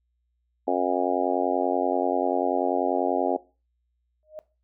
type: harmonic tone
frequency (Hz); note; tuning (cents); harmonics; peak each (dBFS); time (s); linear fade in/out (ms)
90.3; F#2; -42; 3 / 4 / 5 / 6 / 7 / 8 / 9; -29 / -29 / -29 / -29 / -29 / -29 / -29; 0.67-3.37; 10
type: tone with exponential growth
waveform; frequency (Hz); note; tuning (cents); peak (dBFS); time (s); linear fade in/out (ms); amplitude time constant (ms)
sine; 618; D#5; -12; -31; 4.23-4.39; 0; 34
effects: noise-tail reverb RT60 0.3 s tail -19 dB re dry + added 60 Hz sine -70 dBFS peak until 4.63 s